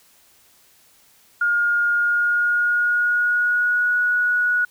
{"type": "tone with pitch glide", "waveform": "sine", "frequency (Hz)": [1421, 1461.8], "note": ["F6", "F#6"], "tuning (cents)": [30, -21], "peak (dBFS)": -16, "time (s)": [1.41, 4.65], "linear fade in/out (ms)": 5, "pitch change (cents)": 49, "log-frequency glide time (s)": [1.92, 3.97], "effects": ["white hiss -55 dBFS RMS until 4.7 s"]}